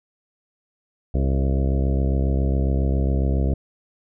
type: harmonic tone with a mistuned harmonic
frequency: 67.3 Hz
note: C2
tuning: 49 cents sharp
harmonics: 1 / 2 / 3 / 4 / 5 / 6 / 7 / 8 / 9 / 10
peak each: -19 / -25 / -29 / -31 / -33 / -35 / -36 / -37 / -38 / -39 dBFS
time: 1.14-3.54 s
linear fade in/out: 5 ms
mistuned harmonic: 7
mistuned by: -21 cents
effects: none